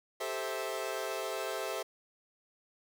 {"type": "chord", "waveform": "sawtooth", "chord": "A minor seventh", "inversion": "third", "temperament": "equal with one note detuned", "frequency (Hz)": [392, 440, 523.3, 653.2], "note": ["G4", "A4", "C5", "E5"], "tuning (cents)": [0, 0, 0, -16], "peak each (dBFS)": [-37, -37, -36, -35], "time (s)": [0.2, 1.83], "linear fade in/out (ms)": 10, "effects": []}